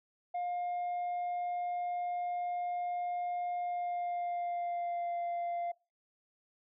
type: tone with pitch glide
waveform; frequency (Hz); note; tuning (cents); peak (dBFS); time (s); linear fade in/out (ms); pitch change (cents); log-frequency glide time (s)
sine; 709 to 693.6; F5 to F5; +26 to -12; -30; 0.34-5.72; 10; -38; 3.57-5.16
effects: noise-tail reverb RT60 0.3 s tail -26 dB re dry + tanh soft clip ceiling -32 dBFS